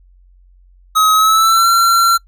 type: tone with pitch glide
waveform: square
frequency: 1272 to 1363.3 Hz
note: D#6 to F6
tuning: +38 to -42 cents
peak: -9 dBFS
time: 0.95-2.18 s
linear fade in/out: 20 ms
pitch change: +120 cents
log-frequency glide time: 1.14-1.68 s
effects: noise-tail reverb RT60 0.1 s tail -26 dB re dry + added 45 Hz sine -44 dBFS peak until 2.27 s